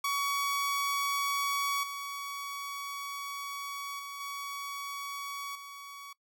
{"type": "tone with level steps", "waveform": "sawtooth", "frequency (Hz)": 1127, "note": "C#6", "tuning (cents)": 28, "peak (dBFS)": [-25, -33, -36, -33, -40], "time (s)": [0.04, 6.13], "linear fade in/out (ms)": 5, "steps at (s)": [1.83, 3.99, 4.2, 5.55], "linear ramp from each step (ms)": 5, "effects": ["noise-tail reverb RT60 0.1 s tail -21 dB re dry"]}